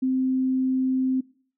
sine tone, 260.1 Hz, C4, 10 cents flat, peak -20 dBFS, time 0.02-1.21 s, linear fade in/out 10 ms, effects noise-tail reverb RT60 0.5 s tail -22 dB re dry

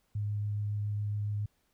sine tone with vibrato, 103.83 Hz, G#2, in tune, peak -30 dBFS, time 0.15-1.46 s, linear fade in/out 5 ms, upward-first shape triangle, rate 7.2 Hz, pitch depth 10 cents each way, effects pink hiss -74 dBFS RMS until 1.73 s

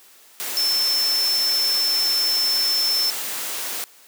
sine tone in noise, 5320 Hz, E8, 15 cents sharp, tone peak -18 dBFS, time 0.57-3.1 s, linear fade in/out 0 ms, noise white, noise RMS -28 dBFS, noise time 0.4-3.84 s, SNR +7 dB, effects white hiss -50 dBFS RMS until 4.07 s + high-pass 300 Hz 12 dB/octave

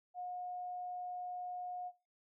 sine tone, 721 Hz, F#5, 45 cents flat, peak -40 dBFS, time 0.14-1.92 s, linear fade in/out 50 ms, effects noise-tail reverb RT60 0.3 s tail -20 dB re dry

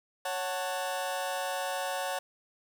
sawtooth chord, F# minor, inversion second, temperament just, 555 / 740 / 888 Hz, C#5 / F#5 / A5, +2 / 0 / +16 cents, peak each -31 / -31 / -34 dBFS, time 0.25-2.19 s, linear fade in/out 5 ms, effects 10-bit

